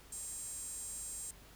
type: tone with high-pass filter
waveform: square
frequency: 359 Hz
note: F4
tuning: 48 cents sharp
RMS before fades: -44 dBFS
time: 0.12-1.31 s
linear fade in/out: 5 ms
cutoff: 8100 Hz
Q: 6.7
effects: added 50 Hz sine -59 dBFS peak until 1.55 s + pink hiss -59 dBFS RMS until 1.55 s